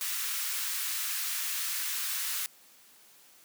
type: high-pass noise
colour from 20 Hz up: white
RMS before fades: -33 dBFS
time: 0.01-2.46 s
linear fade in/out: 0 ms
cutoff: 1200 Hz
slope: 24 dB/octave
effects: white hiss -58 dBFS RMS until 3.44 s + high-pass 150 Hz 12 dB/octave